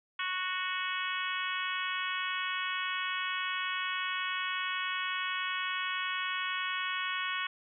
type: harmonic tone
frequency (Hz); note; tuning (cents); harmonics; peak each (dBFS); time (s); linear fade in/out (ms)
369.1; F#4; -4; 3 / 4 / 5 / 6 / 7 / 8 / 9; -37 / -38 / -39 / -40 / -40 / -41 / -42; 0.19-7.47; 5
effects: none